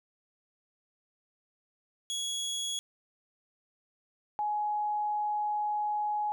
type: tone pair in turn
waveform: 25% pulse / sine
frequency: 3344 / 838.9 Hz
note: G#7 / G#5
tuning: +11 / +17 cents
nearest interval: 2 octaves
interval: 2394 cents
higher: first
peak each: -28 dBFS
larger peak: neither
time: 2.1-2.79 / 4.39-6.32 s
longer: second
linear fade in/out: 0 ms
effects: none